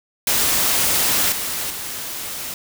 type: noise with level steps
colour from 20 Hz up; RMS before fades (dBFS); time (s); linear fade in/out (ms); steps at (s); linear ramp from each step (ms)
white; -18 / -25 / -29; 0.27-2.54; 2; 1.32 / 1.7; 2
effects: none